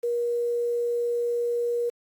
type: tone with quantisation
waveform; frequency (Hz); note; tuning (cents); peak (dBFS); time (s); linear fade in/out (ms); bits
sine; 476.2; A#4; +37; -23; 0.03-1.9; 10; 8
effects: AAC 64 kbps